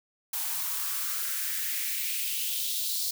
blue noise with high-pass filter sweep, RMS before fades -31 dBFS, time 0.33-3.11 s, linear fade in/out 5 ms, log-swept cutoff 800 to 4400 Hz, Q 2.9, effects none

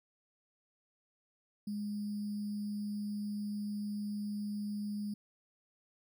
sine tone with sample-and-hold, 206.9 Hz, G#3, 6 cents flat, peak -35 dBFS, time 1.67-5.14 s, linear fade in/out 5 ms, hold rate 4900 Hz, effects none

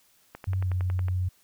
click train, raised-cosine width 0.5 ms, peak -24 dBFS, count 9, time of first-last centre 0.35-1.084 s, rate 10.9 Hz
sine tone with pitch glide, 94.2 to 91.41 Hz, F#2 to F#2, +32 to -20 cents, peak -24 dBFS, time 0.47-1.29 s, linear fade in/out 10 ms, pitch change -52 cents, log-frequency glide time 0.62-0.68 s
effects white hiss -63 dBFS RMS until 1.43 s

